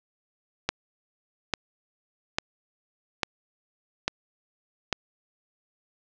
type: click train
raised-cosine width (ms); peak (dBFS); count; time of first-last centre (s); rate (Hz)
0.2; -6; 6; 0.69-4.927; 1.18
effects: low-pass 6000 Hz 12 dB/octave